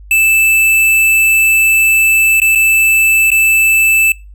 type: tone with dropouts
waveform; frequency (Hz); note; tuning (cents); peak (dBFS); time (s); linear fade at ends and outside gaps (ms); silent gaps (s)
square; 2637; E7; 0; -8; 0.11-4.12; 2; 2.401-2.417 / 2.551-2.556 / 3.304-3.316
effects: noise-tail reverb RT60 0.3 s tail -25 dB re dry + added 50 Hz sine -32 dBFS peak until 4.34 s